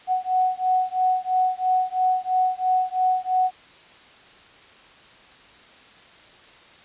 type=beating tone pair; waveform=sine; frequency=740 / 743 Hz; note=F#5 / F#5; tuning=0 / +7 cents; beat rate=3 Hz; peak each=-22 dBFS; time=0.07-3.51 s; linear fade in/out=50 ms; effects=white hiss -49 dBFS RMS until 6.84 s + resampled to 8000 Hz